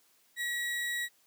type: tone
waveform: 35% pulse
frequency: 1917 Hz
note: A#6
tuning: 48 cents sharp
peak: -30 dBFS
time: 0.36-1.09 s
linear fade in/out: 50 ms
effects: white hiss -67 dBFS RMS until 1.26 s + high-pass 150 Hz 12 dB/octave